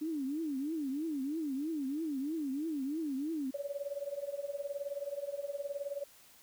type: tone with vibrato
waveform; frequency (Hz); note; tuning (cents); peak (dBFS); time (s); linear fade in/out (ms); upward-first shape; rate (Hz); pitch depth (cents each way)
sine; 293.7; D4; 0; -33; 0.01-3.51; 10; triangle; 3.1; 230
type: tone with tremolo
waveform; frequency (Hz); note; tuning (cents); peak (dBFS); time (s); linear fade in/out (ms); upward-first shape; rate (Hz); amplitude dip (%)
sine; 567; C#5; +39; -32; 3.54-6.04; 5; triangle; 19; 95
effects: white hiss -60 dBFS RMS until 6.42 s